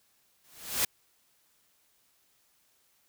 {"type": "noise with exponential growth", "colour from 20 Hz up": "white", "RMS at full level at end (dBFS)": -24, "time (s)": [0.44, 0.85], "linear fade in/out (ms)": 5, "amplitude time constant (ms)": 87, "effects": ["white hiss -69 dBFS RMS until 3.08 s"]}